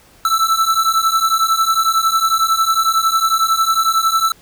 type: beating tone pair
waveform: square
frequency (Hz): 1318.5 / 1329.5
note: E6 / E6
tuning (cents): 0 / +14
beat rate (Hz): 11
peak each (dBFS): -17 / -16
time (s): 0.25-4.32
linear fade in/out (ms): 2
effects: pink hiss -48 dBFS RMS until 4.41 s